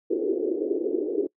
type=band-pass noise; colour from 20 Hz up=white; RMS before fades=-26 dBFS; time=0.1-1.27 s; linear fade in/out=10 ms; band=320 to 430 Hz; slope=48 dB/octave; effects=noise-tail reverb RT60 0.1 s tail -24 dB re dry